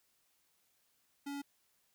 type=tone; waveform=square; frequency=282.6 Hz; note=C#4; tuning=34 cents sharp; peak=-40 dBFS; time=1.26-1.42 s; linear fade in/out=10 ms; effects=white hiss -75 dBFS RMS until 1.94 s